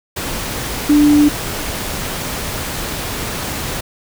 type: tone in noise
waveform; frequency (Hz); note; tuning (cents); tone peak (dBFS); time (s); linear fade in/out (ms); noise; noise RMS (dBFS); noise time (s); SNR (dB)
sine; 294.7; D4; +6; -7; 0.89-1.29; 10; pink; -23; 0.16-3.81; +13
effects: none